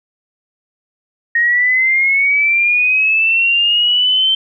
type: linear sweep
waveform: sine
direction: up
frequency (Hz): 1860 to 3115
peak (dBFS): -10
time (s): 1.35-4.35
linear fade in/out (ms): 5
effects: none